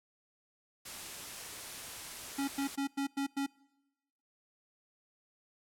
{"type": "noise", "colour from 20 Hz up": "white", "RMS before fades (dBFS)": -44, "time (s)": [0.85, 2.76], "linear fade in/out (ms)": 10}
{"type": "tone bursts", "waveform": "square", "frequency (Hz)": 277.2, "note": "C#4", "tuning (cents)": 0, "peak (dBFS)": -32, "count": 6, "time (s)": [2.38, 3.465], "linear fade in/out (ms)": 10, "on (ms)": 100, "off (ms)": 97}
{"effects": ["noise-tail reverb RT60 1.0 s tail -24 dB re dry", "low-pass 12000 Hz 12 dB/octave"]}